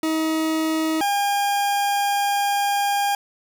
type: tone pair in turn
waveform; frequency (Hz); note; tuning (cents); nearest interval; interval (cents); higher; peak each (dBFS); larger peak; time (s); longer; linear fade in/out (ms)
40% pulse; 317.7 / 807.5; D#4 / G#5; +36 / -49; octave + major third; 1615; second; -19 / -18; second; 0.03-1.01 / 1.01-3.15; second; 2
effects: none